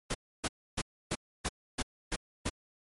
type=noise bursts; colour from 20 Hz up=pink; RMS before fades=-32 dBFS; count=8; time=0.1-2.498 s; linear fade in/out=10 ms; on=46 ms; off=290 ms; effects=MP3 48 kbps